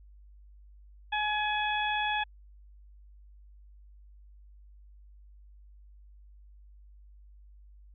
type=harmonic tone; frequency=844 Hz; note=G#5; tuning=28 cents sharp; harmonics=1 / 2 / 3 / 4; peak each=-30 / -33 / -35 / -36 dBFS; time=1.12-2.24 s; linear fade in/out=10 ms; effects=added 50 Hz sine -51 dBFS peak until 7.94 s